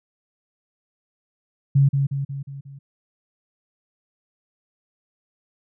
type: tone with echo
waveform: sine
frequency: 138.59 Hz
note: C#3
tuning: in tune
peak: -12 dBFS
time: 1.75-1.89 s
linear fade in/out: 10 ms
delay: 180 ms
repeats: 5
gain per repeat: -5 dB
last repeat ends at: 2.79 s
effects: none